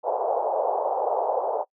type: band-pass noise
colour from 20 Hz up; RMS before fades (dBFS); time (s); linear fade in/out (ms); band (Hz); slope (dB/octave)
white; -25; 0.03-1.65; 50; 450 to 870; 48
effects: noise-tail reverb RT60 0.1 s tail -24 dB re dry